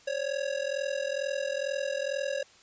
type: ring-modulated tone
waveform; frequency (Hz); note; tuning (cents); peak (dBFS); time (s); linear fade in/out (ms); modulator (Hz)
square; 554.4; C#5; 0; -27; 0.07-2.43; 5; 21.1
effects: white hiss -57 dBFS RMS until 2.62 s + resampled to 16000 Hz